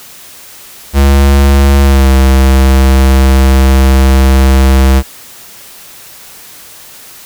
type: tone with pitch glide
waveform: square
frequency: 69.3 to 66.4 Hz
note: C#2 to C2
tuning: 0 to +26 cents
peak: -4 dBFS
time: 0.93-5.03 s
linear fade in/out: 50 ms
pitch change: -74 cents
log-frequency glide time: 1.82-2.1 s
effects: white hiss -33 dBFS RMS until 7.25 s